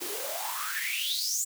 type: noise with high-pass filter sweep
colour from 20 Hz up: white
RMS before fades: -32 dBFS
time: 0-1.45 s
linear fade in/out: 20 ms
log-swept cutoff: 310 to 7600 Hz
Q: 9.4
effects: none